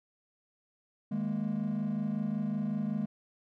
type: chord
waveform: triangle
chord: D# suspended fourth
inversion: none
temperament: equal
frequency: 155.56 / 207.7 / 233.1 Hz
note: D#3 / G#3 / A#3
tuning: 0 / 0 / 0 cents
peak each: -35 / -29 / -33 dBFS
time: 1.11-3.06 s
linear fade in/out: 10 ms
effects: tanh soft clip ceiling -23 dBFS